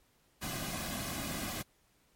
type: noise with comb filter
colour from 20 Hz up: pink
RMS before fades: -38 dBFS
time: 0.41-1.63 s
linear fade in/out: 20 ms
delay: 2.2 ms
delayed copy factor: -0.65
effects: pink hiss -70 dBFS RMS until 2.15 s + MP3 64 kbps